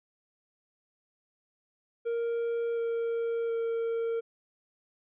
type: tone with pitch steps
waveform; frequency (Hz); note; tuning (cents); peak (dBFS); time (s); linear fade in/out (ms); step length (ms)
triangle; 466.2 / 462.7 / 459.3; A#4 / A#4 / A#4; 0 / -13 / -26; -26; 2.05-4.21; 20; 720
effects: resampled to 8000 Hz